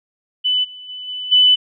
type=tone with level steps; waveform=sine; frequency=2997 Hz; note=F#7; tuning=22 cents sharp; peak=-14 / -33 / -28 / -24 / -8 dBFS; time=0.44-1.56 s; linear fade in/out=20 ms; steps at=0.63 / 0.88 / 1.07 / 1.31 s; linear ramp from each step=20 ms; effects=none